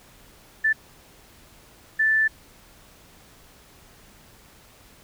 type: tone bursts at uneven times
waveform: sine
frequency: 1760 Hz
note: A6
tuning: in tune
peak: -17 dBFS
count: 2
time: 0.64-0.73 / 1.99-2.28 s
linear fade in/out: 10 ms
effects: pink hiss -52 dBFS RMS until 5.03 s

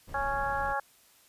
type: noise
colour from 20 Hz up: brown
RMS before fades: -41 dBFS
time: 0.07-0.74 s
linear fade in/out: 20 ms
type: harmonic tone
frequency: 277.2 Hz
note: C#4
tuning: in tune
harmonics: 2 / 3 / 4 / 5 / 6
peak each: -37 / -31 / -36 / -36 / -36 dBFS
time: 0.14-0.8 s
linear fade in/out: 5 ms
effects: white hiss -61 dBFS RMS until 1.28 s + resampled to 32000 Hz

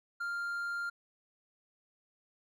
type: tone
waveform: triangle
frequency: 1396.9 Hz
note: F6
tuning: in tune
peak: -32 dBFS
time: 0.2-0.9 s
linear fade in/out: 10 ms
effects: none

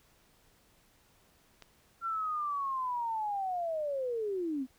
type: click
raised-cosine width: 0.2 ms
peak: -31 dBFS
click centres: 1.623 s
type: linear sweep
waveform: sine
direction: down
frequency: 1370 to 246.9 Hz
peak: -31 dBFS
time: 2.01-4.67 s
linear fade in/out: 50 ms
effects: pink hiss -66 dBFS RMS until 4.78 s

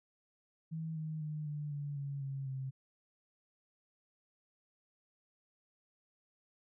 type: tone with pitch steps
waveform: sine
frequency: 160.8 / 156.49 / 152.3 / 148.22 / 144.25 / 140.39 / 136.63 / 132.97 Hz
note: E3 / D#3 / D#3 / D3 / D3 / C#3 / C#3 / C3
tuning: -43 / +10 / -37 / +16 / -31 / +22 / -25 / +28 cents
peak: -37 dBFS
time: 0.71-2.71 s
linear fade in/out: 20 ms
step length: 250 ms
effects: none

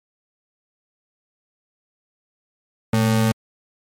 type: ring-modulated tone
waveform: square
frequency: 168.1 Hz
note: E3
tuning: 34 cents sharp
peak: -13 dBFS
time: 2.93-3.32 s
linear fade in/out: 5 ms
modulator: 51.9 Hz
effects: MP3 64 kbps

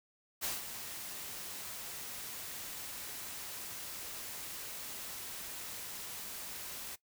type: noise with ADSR envelope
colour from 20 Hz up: white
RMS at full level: -35 dBFS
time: 0.41-6.96 s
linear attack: 31 ms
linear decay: 170 ms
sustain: -9 dB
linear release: 15 ms
effects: noise-tail reverb RT60 0.1 s tail -18 dB re dry

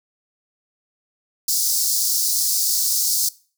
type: high-pass noise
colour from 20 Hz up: pink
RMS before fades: -20 dBFS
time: 1.48-3.29 s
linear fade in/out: 5 ms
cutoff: 4600 Hz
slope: 48 dB/octave
effects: noise-tail reverb RT60 0.4 s tail -21 dB re dry

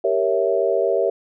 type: chord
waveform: sine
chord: G diminished seventh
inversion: none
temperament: equal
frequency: 392 / 466.2 / 554.4 / 659.3 Hz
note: G4 / Bb4 / Db5 / Fb5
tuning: 0 / 0 / 0 / 0 cents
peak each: -22 dBFS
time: 0.04-1.1 s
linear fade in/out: 5 ms
effects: none

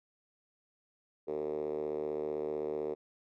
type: tone with band-pass filter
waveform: 5% pulse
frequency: 75.7 Hz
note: D#2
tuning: 47 cents flat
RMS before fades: -36 dBFS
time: 1.27-2.95 s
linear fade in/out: 20 ms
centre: 420 Hz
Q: 6
effects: none

